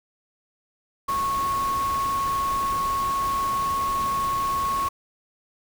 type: tone in noise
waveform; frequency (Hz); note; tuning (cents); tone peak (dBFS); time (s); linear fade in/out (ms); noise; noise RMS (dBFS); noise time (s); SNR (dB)
sine; 1100; C#6; -14; -22; 1.08-4.89; 10; pink; -35; 1.08-4.89; +10
effects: none